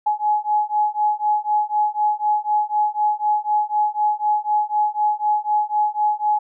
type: beating tone pair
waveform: sine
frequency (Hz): 841 / 845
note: G#5 / G#5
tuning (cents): +22 / +30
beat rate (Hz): 4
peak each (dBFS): -20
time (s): 0.06-6.39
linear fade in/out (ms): 10
effects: none